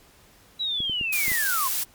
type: linear sweep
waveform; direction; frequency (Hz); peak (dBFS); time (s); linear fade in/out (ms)
sine; down; 3951 to 987.8; -24; 0.59-1.69; 20
type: clicks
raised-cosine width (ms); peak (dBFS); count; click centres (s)
3; -24; 5; 0.804 / 0.897 / 1.012 / 1.281 / 1.317
type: noise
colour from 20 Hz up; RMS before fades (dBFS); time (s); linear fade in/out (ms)
blue; -26; 1.12-1.84; 10
effects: pink hiss -55 dBFS RMS until 1.94 s + MP3 96 kbps